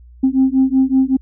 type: beating tone pair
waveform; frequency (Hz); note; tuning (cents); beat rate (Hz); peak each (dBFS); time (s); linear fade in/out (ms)
sine; 261.6 / 266.9; C4 / C4; 0 / +35; 5.3; -13; 0.23-1.17; 10
effects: tanh soft clip ceiling -5 dBFS + added 60 Hz sine -39 dBFS peak until 1.21 s